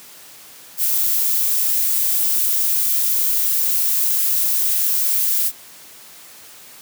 violet noise, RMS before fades -18 dBFS, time 0.77-5.52 s, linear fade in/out 50 ms, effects white hiss -42 dBFS RMS until 6.81 s + high-pass 100 Hz 12 dB/octave

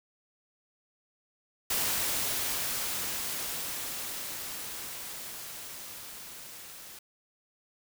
white noise with level ramp, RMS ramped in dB -29 to -47 dBFS, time 1.7-6.99 s, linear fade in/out 5 ms, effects none

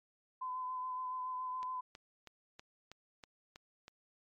sine tone with vibrato, 1016 Hz, B5, 49 cents sharp, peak -37 dBFS, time 0.41-1.81 s, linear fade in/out 10 ms, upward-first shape sine, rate 7.1 Hz, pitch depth 17 cents each way
click train, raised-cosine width 0.2 ms, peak -33 dBFS, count 8, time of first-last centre 1.63-3.881 s, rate 3.11 Hz
effects MP3 64 kbps

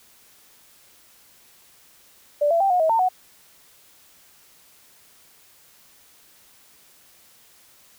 sine tone with pitch steps, 586 / 673 / 783 / 721 / 639 / 904 / 739 Hz, D5 / E5 / G5 / F#5 / D#5 / A5 / F#5, -4 / +36 / -2 / -45 / +46 / +47 / -2 cents, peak -16 dBFS, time 2.41-3.089 s, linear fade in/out 10 ms, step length 97 ms, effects white hiss -54 dBFS RMS until 7.98 s

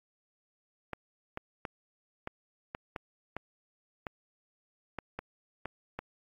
clicks, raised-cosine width 0.5 ms, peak -21 dBFS, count 12, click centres 0.933 / 1.374 / 1.652 / 2.274 / 2.749 / 2.962 / 3.366 / 4.068 / 4.987 / 5.19 / 5.656 / 5.99 s, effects AAC 32 kbps

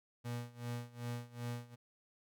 35% pulse tone with tremolo, 120 Hz, B2, 49 cents flat, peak -36 dBFS, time 0.24-1.76 s, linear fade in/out 20 ms, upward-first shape sine, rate 2.6 Hz, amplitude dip 90%, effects none

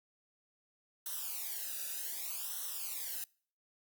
blue noise with flanger, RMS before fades -40 dBFS, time 1.06-3.24 s, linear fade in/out 2 ms, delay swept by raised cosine 0.42 to 0.94 ms, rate 0.65 Hz, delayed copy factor -1, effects noise-tail reverb RT60 0.5 s tail -26 dB re dry + Opus 48 kbps

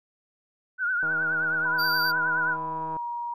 sine tone with vibrato, 1466 Hz, F#6, 16 cents flat, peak -23 dBFS, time 0.78-2.57 s, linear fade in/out 50 ms, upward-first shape triangle, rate 9.5 Hz, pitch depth 92 cents each way
click train, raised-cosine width 1 ms, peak -26 dBFS, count 309, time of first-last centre 1.03-2.967 s, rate 159 Hz
sine tone with pitch glide, 987.8 to 950.3 Hz, B5 to A#5, 0 to +33 cents, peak -29 dBFS, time 1.65-3.34 s, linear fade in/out 5 ms, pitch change -67 cents, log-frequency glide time 2.62-3.01 s
square tone, 4665 Hz, D8, 12 cents flat, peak -28 dBFS, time 1.78-2.12 s, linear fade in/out 20 ms
effects none

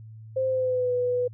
sine tone with pitch glide, 523.3 to 493.9 Hz, C5 to B4, 0 to 0 cents, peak -22 dBFS, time 0.36-1.28 s, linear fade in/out 10 ms, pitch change -100 cents, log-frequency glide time 0.47-0.93 s, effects added 110 Hz sine -41 dBFS peak until 1.33 s

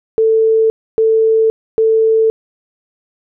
sine tone bursts, 444.2 Hz, A4, 16 cents sharp, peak -8 dBFS, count 3, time 0.18-2.3 s, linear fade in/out 0 ms, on 520 ms, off 280 ms, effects none

